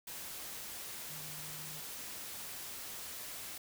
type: tone in noise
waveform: sine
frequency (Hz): 153.2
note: D#3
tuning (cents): -27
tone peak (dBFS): -52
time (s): 1.1-1.8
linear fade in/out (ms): 5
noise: white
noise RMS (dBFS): -45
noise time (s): 0.07-3.58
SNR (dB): -10
effects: none